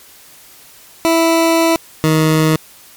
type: tone pair in turn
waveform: 20% pulse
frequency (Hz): 329.6 / 157.27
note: E4 / D#3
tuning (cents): 0 / +19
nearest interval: octave + minor second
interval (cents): 1281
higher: first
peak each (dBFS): -5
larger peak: neither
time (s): 1.05-1.76 / 2.04-2.56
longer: first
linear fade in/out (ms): 0
effects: white hiss -42 dBFS RMS until 2.96 s + MP3 96 kbps